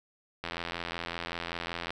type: click train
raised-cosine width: 0.3 ms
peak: -18 dBFS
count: 126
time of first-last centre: 0.44-1.905 s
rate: 85.3 Hz
effects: none